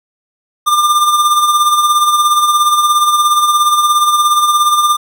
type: tone with tremolo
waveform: square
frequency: 1198 Hz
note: D6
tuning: 34 cents sharp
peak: -7 dBFS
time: 0.66-4.97 s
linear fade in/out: 20 ms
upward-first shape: sine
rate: 17 Hz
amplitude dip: 50%
effects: none